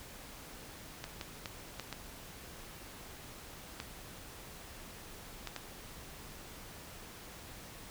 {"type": "clicks", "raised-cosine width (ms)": 0.2, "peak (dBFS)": -22, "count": 8, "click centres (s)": [1.041, 1.212, 1.458, 1.797, 1.927, 3.801, 5.473, 5.563], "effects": ["pink hiss -50 dBFS RMS until 7.9 s"]}